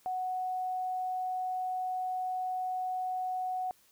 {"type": "tone", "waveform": "sine", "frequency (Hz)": 740, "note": "F#5", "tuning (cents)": 0, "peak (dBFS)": -31, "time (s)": [0.06, 3.71], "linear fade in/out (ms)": 0, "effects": ["white hiss -65 dBFS RMS until 3.91 s"]}